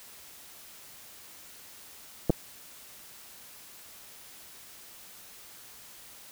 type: clicks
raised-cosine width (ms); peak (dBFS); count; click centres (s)
2; -10; 2; 2.297 / 2.303
effects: white hiss -50 dBFS RMS until 6.31 s